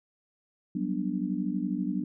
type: chord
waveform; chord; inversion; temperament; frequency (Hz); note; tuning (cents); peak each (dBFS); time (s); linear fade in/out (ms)
sine; G major seventh; third; just; 183.75 / 196 / 245 / 294; F#3 / G3 / B3 / D4; -12 / 0 / -14 / +2; -33; 0.75-2.04; 5
effects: none